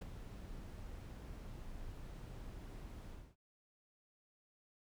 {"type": "noise with ADSR envelope", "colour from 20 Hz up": "brown", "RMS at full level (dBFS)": -40, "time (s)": [0.01, 3.36], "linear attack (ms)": 11, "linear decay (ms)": 10, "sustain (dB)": -9, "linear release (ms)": 260, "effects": []}